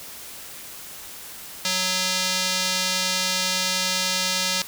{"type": "tone with band-pass filter", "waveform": "square", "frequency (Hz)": 185, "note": "F#3", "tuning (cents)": 0, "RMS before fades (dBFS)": -24, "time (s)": [1.65, 4.62], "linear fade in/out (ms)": 0, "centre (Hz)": 4900, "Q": 1.4, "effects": ["white hiss -39 dBFS RMS until 4.67 s"]}